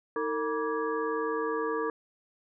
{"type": "tone cluster", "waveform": "sine", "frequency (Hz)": [316.2, 454.9, 962, 1162, 1662], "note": ["D#4", "A#4", "B5", "D6", "G#6"], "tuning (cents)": [28, -42, -46, -19, 1], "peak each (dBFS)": [-36, -30, -38, -35, -39], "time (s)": [0.16, 1.9], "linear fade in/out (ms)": 2, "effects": []}